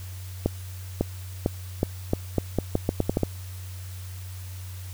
accelerating click train, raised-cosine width 2 ms, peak -8 dBFS, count 13, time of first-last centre 0.46-3.233 s, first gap 550 ms, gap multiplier 0.82, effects added 92 Hz sine -35 dBFS peak until 4.93 s + white hiss -47 dBFS RMS until 4.93 s

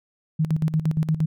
sine tone with tremolo, 157.4 Hz, D#3, 20 cents sharp, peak -17 dBFS, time 0.39-1.26 s, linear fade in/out 10 ms, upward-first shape square, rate 8.6 Hz, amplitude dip 75%, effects none

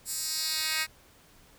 10% pulse tone with high-pass filter sweep, 314.9 Hz, D#4, 21 cents sharp, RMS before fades -31 dBFS, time 0.05-0.87 s, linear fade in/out 50 ms, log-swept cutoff 8200 to 2300 Hz, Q 1.6, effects pink hiss -58 dBFS RMS until 1.58 s

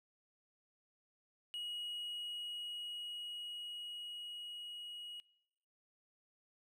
triangle tone with level ramp, 2900 Hz, F#7, 35 cents flat, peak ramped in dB -39 to -45 dBFS, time 1.54-5.2 s, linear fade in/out 0 ms, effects noise-tail reverb RT60 0.9 s tail -24 dB re dry

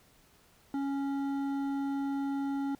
triangle tone with hard clipping, 277.2 Hz, C#4, in tune, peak -32 dBFS, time 0.74-2.75 s, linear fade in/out 2 ms, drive 13 dB, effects pink hiss -63 dBFS RMS until 2.79 s

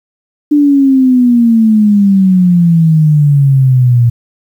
sine exponential sweep, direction down, 297.4 to 117.2 Hz, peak -4 dBFS, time 0.51-4.1 s, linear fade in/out 10 ms, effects 7-bit

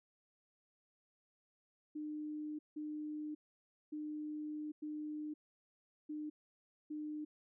sine tone bursts at uneven times, 302.6 Hz, D#4, 48 cents flat, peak -40 dBFS, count 6, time 1.95-2.59 / 2.76-3.35 / 3.92-4.72 / 4.82-5.34 / 6.09-6.3 / 6.9-7.25 s, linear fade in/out 10 ms, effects none

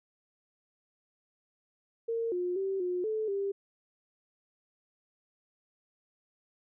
sine tone with pitch steps, 458.8 / 357.4 / 386.9 / 359.3 / 435 / 396.6 Hz, A#4 / F4 / G4 / F4 / A4 / G4, -28 / +40 / -23 / +49 / -20 / +20 cents, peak -29 dBFS, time 2.08-3.52 s, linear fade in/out 10 ms, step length 240 ms, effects none

